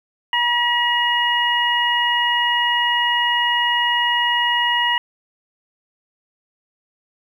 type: harmonic tone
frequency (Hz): 960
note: B5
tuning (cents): -49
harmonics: 1 / 2 / 3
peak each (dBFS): -20 / -20 / -20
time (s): 0.33-4.98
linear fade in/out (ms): 2
effects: 8-bit